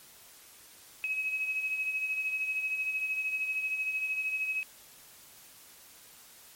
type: beating tone pair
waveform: sine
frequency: 2553 / 2566 Hz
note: D#7 / E7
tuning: +44 / -47 cents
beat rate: 13 Hz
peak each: -30 / -39 dBFS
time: 1.04-4.63 s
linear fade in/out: 0 ms
effects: white hiss -54 dBFS RMS until 6.55 s + MP3 64 kbps